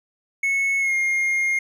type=tone with pitch glide; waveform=triangle; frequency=2198 to 2130 Hz; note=C#7 to C7; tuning=-15 to +30 cents; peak=-17 dBFS; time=0.43-1.59 s; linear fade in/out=5 ms; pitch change=-55 cents; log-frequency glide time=0.79-0.94 s; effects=none